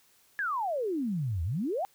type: exponential two-way sweep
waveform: sine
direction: down then up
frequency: 1734 to 77.78 to 821 Hz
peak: -28 dBFS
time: 0.39-1.85 s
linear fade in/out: 0 ms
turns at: 1.43 s
effects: white hiss -64 dBFS RMS until 1.94 s